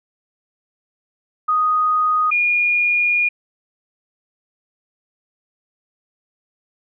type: tone pair in turn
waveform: sine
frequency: 1244.5 / 2432 Hz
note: D#6 / D#7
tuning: 0 / -40 cents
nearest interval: octave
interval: 1160 cents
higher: second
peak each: -14 dBFS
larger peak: neither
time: 1.48-2.31 / 2.31-3.29 s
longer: second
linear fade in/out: 10 ms
effects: none